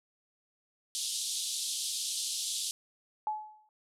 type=band-pass noise; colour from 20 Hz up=pink; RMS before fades=-35 dBFS; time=0.95-2.71 s; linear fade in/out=0 ms; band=3300 to 11000 Hz; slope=48 dB/octave
type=tone with exponential decay; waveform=sine; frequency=856 Hz; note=A5; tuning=48 cents flat; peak=-27 dBFS; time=3.27-3.69 s; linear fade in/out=1 ms; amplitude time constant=90 ms
effects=none